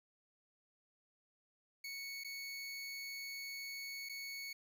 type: tone with dropouts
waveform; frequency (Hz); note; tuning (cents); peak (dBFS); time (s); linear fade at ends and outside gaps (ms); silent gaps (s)
25% pulse; 2217; C#7; 0; -40; 1.84-4.53; 5; 2.237-2.245 / 4.089-4.094
effects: none